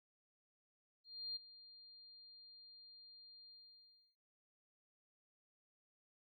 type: tone with ADSR envelope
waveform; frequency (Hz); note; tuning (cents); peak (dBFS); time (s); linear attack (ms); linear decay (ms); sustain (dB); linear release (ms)
sine; 4200; C8; +6; -40; 1.04-4.16; 320; 15; -17; 660
effects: none